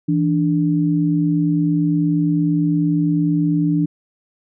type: tone pair together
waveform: sine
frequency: 164.94 / 293.7 Hz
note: E3 / D4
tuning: +1 / 0 cents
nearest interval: minor seventh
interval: 999 cents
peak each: -17 dBFS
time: 0.08-3.86 s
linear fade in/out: 10 ms
effects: none